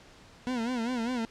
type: tone with vibrato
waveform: 40% pulse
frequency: 240.1 Hz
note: B3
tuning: 49 cents flat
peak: -28 dBFS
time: 0.47-1.25 s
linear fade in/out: 0 ms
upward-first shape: sine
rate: 5 Hz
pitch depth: 120 cents each way
effects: pink hiss -54 dBFS RMS until 1.3 s + low-pass 6000 Hz 12 dB/octave